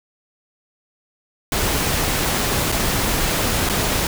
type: noise with dropouts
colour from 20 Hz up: pink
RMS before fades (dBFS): -20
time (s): 1.52-4.07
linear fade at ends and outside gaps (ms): 2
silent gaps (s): 2.719-2.723 / 3.691-3.696
effects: none